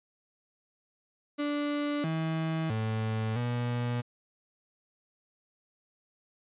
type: tone with pitch steps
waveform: 35% pulse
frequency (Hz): 291.9 / 160.8 / 110.2 / 120.9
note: D4 / E3 / A2 / B2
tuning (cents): -10 / -43 / +3 / -36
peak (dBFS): -27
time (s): 1.38-4.02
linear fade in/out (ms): 20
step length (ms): 660
effects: resampled to 8000 Hz